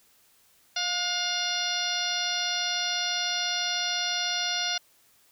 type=harmonic tone with a mistuned harmonic; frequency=706 Hz; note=F5; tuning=19 cents sharp; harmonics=1 / 2 / 3 / 4 / 5 / 6 / 7 / 8; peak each=-36 / -34 / -37 / -34 / -32 / -34 / -36 / -34 dBFS; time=0.76-4.78 s; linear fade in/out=5 ms; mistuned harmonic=2; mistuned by=+39 cents; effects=white hiss -62 dBFS RMS until 5.31 s